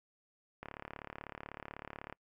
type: click train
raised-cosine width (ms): 0.5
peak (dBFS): -28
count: 55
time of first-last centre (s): 0.63-2.126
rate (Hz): 36.1
effects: noise-tail reverb RT60 0.1 s tail -26 dB re dry